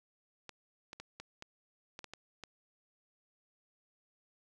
clicks, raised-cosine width 0.2 ms, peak -28 dBFS, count 9, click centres 0.493 / 0.931 / 1 / 1.2 / 1.424 / 1.991 / 2.043 / 2.136 / 2.437 s, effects none

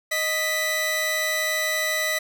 sawtooth tone pair together, 622.3 / 1978.5 Hz, D#5 / B6, 0 / +3 cents, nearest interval octave + minor sixth, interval 2003 cents, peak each -24 / -20 dBFS, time 0.11-2.19 s, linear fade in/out 10 ms, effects none

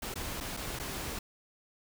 pink noise with dropouts, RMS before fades -38 dBFS, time 0.02-1.19 s, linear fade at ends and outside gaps 5 ms, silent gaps 0.141-0.156 / 0.403-0.407 / 0.568-0.571 / 0.79-0.797 s, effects none

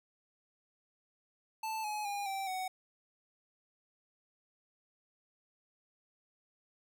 square tone with pitch steps, 880 / 844.6 / 810.7 / 778.1 / 746.9 Hz, A5 / G#5 / G#5 / G5 / F#5, 0 / +29 / -42 / -13 / +16 cents, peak -36 dBFS, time 1.63-2.68 s, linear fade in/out 5 ms, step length 210 ms, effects none

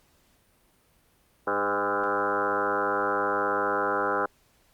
sine tone with frequency modulation, 912 Hz, A#5, 38 cents flat, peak -23 dBFS, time 1.47-4.26 s, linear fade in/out 5 ms, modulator 101 Hz, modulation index 5.6, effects pink hiss -64 dBFS RMS until 4.73 s + Opus 48 kbps

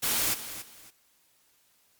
white noise with echo, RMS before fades -27 dBFS, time 0.02-0.35 s, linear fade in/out 20 ms, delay 280 ms, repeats 2, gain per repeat -12 dB, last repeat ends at 0.91 s, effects white hiss -66 dBFS RMS until 1.99 s + MP3 96 kbps

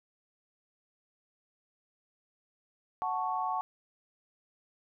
sine chord, F# minor, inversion none, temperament equal, 740 / 880 / 1108.7 Hz, F#5 / A5 / C#6, 0 / 0 / 0 cents, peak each -34 dBFS, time 3.02-3.61 s, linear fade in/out 0 ms, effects none

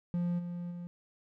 triangle tone with level steps, 174.61 Hz, F3, in tune, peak -27 / -34 / -37 dBFS, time 0.14-0.87 s, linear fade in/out 0 ms, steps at 0.38 / 0.7 s, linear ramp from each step 20 ms, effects none

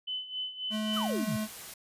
sine tone with tremolo, 3022 Hz, F#7, 36 cents sharp, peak -31 dBFS, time 0.07-1.11 s, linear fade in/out 10 ms, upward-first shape sine, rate 3.7 Hz, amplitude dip 75%
square tone, 215.2 Hz, A3, 38 cents flat, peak -31 dBFS, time 0.7-1.48 s, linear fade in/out 50 ms
white noise, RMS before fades -44 dBFS, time 0.93-1.74 s, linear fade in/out 5 ms
sine exponential sweep, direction down, 1396 to 107.4 Hz, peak -32 dBFS, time 0.96-1.37 s, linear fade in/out 10 ms
effects resampled to 32000 Hz

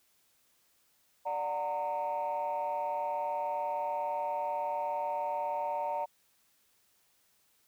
sine chord, D augmented, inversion none, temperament just, 587.3 / 734.2 / 917.7 Hz, D5 / F#5 / A#5, 0 / -14 / -27 cents, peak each -35 / -36 / -32 dBFS, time 1.25-6.06 s, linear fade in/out 20 ms, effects tanh soft clip ceiling -26 dBFS + white hiss -70 dBFS RMS until 7.67 s

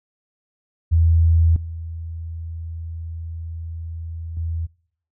sine tone with level steps, 82.41 Hz, E2, in tune, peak -12 / -28 / -22 dBFS, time 0.91-4.67 s, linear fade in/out 20 ms, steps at 1.56 / 4.37 s, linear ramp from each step 2 ms, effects noise-tail reverb RT60 0.6 s tail -24 dB re dry

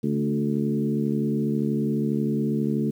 harmonic tone with a mistuned harmonic, 72.3 Hz, D2, 27 cents flat, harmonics 2 / 3 / 4 / 5 / 6, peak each -28 / -24 / -30 / -31 / -33 dBFS, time 0.03-2.91 s, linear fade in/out 10 ms, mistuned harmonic 3, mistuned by +15 cents, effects 9-bit

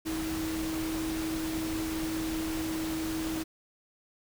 sine tone in noise, 319.7 Hz, D#4, 47 cents sharp, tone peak -31 dBFS, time 0.05-3.44 s, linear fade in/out 20 ms, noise pink, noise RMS -38 dBFS, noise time 0.05-3.44 s, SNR +4 dB, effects none

